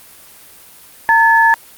sine tone pair together, 913 / 1723.5 Hz, A#5 / A6, -36 / -36 cents, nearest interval major seventh, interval 1100 cents, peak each -10 dBFS, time 1.09-1.54 s, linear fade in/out 0 ms, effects white hiss -41 dBFS RMS until 1.77 s + Opus 32 kbps

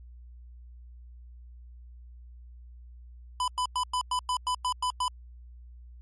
square tone bursts, 1000 Hz, B5, 21 cents sharp, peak -26 dBFS, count 10, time 3.4-5.081 s, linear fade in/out 2 ms, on 79 ms, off 99 ms, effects added 60 Hz sine -45 dBFS peak until 6.01 s + MP3 48 kbps

